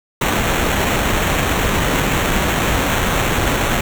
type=noise with sample-and-hold; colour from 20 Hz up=pink; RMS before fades=-17 dBFS; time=0.21-3.81 s; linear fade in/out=5 ms; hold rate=4900 Hz; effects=none